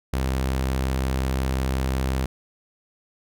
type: tone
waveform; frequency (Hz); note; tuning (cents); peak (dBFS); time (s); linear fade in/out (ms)
sawtooth; 65.6; C2; +5; -18; 0.13-2.26; 5
effects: none